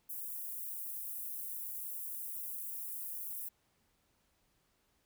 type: high-pass noise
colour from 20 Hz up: white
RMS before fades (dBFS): -42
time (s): 0.09-3.49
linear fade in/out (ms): 10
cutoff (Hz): 11000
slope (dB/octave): 24
effects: pink hiss -75 dBFS RMS until 5.05 s